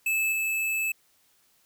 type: tone with level steps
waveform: square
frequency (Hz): 2614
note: E7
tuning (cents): -15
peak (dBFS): -24 / -26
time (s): 0.06-0.92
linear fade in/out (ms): 5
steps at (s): 0.32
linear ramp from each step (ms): 5
effects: white hiss -65 dBFS RMS until 1.65 s